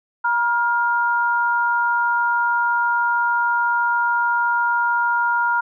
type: tone pair together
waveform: sine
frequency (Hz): 954 / 1407.7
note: A#5 / F6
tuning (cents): +40 / +13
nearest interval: perfect fifth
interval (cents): 673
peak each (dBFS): -19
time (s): 0.24-5.61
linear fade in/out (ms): 10
effects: none